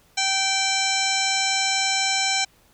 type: harmonic tone with a mistuned harmonic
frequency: 776 Hz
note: G5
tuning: 18 cents flat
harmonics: 1 / 2 / 3 / 4 / 5 / 7 / 8 / 9 / 10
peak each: -27 / -31 / -26 / -31 / -27 / -28 / -32 / -30 / -32 dBFS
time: 0.17-2.45 s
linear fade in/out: 10 ms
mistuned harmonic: 5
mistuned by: +68 cents
effects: pink hiss -58 dBFS RMS until 2.73 s